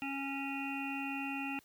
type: harmonic tone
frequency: 275.1 Hz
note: C#4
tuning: 13 cents flat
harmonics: 1 / 3 / 5 / 7 / 9 / 10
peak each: -39 / -43 / -49 / -51 / -43 / -43 dBFS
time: 0.02-1.59 s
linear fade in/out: 0 ms
effects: white hiss -66 dBFS RMS until 1.64 s + high-pass 60 Hz 12 dB/octave